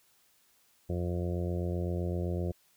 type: harmonic tone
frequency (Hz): 87.8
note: F2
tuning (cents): +10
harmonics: 1 / 2 / 3 / 4 / 5 / 6 / 7 / 8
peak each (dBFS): -32 / -36 / -48 / -38 / -43 / -42 / -45 / -50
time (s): 0.89-2.52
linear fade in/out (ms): 10
effects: white hiss -67 dBFS RMS until 2.76 s